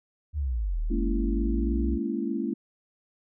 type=linear two-way sweep; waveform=sine; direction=down then up; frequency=78.4 to 37.89 to 64.9 Hz; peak=-25 dBFS; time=0.33-1.99 s; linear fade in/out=50 ms; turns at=0.8 s
type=chord; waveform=sine; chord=A# half-diminished seventh; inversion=third; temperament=just; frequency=209.8 / 233.1 / 279.7 / 335.6 Hz; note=G#3 / A#3 / C#4 / E4; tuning=+18 / 0 / +16 / +31 cents; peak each=-32 dBFS; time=0.9-2.54 s; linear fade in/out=10 ms
effects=none